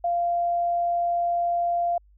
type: tone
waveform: sine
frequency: 693 Hz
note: F5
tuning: 14 cents flat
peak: -21 dBFS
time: 0.04-1.98 s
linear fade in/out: 5 ms
effects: added 50 Hz sine -53 dBFS peak until 2.17 s